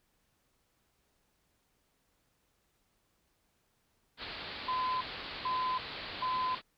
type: low-pass noise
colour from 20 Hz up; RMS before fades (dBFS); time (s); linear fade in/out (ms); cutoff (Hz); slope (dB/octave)
white; -43; 4.17-6.62; 50; 4600; 96
type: tone bursts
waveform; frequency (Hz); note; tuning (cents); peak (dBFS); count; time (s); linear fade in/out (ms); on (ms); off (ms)
sine; 1019; C6; -46; -30; 3; 4.68-6.55; 5; 330; 440
effects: pink hiss -75 dBFS RMS until 6.77 s